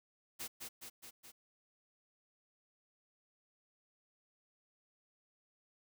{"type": "noise with echo", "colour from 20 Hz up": "white", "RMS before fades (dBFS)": -43, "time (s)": [0.39, 0.48], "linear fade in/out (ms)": 20, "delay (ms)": 210, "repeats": 4, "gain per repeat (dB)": -3, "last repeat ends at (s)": 1.32, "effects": []}